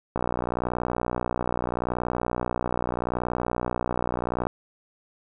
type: click train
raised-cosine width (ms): 1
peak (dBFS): -12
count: 263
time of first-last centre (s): 0.16-4.469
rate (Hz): 60.8
effects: none